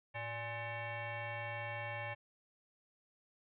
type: tone with frequency modulation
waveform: sine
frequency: 830.6 Hz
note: G#5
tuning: in tune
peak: -39 dBFS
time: 0.14-2.15 s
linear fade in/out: 20 ms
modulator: 471 Hz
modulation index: 3.7
effects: none